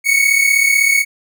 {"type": "tone pair together", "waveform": "45% pulse", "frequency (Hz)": [2194, 2230], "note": ["C#7", "C#7"], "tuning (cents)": [-18, 10], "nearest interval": "unison", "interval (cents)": 28, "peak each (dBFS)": [-15, -12], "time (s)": [0.04, 1.05], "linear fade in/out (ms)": 50, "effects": []}